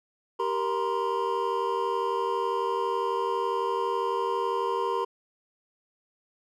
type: tone cluster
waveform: triangle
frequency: 390.4 / 468.4 / 945 / 1037 Hz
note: G4 / A#4 / A#5 / C6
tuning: -7 / +8 / +23 / -16 cents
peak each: -29 dBFS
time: 0.39-5.05 s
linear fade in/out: 10 ms
effects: none